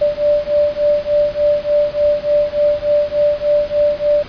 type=beating tone pair; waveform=sine; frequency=587 / 590.4 Hz; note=D5 / D5; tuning=-1 / +9 cents; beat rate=3.4 Hz; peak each=-15 dBFS; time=0.01-4.23 s; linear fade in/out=10 ms; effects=pink hiss -34 dBFS RMS until 4.28 s + resampled to 11025 Hz